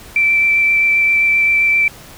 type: tone with vibrato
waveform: sine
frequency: 2335 Hz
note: D7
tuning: 11 cents flat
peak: -10 dBFS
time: 0.16-1.88 s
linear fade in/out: 2 ms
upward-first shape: sine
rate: 7.6 Hz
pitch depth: 10 cents each way
effects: pink hiss -38 dBFS RMS until 2.17 s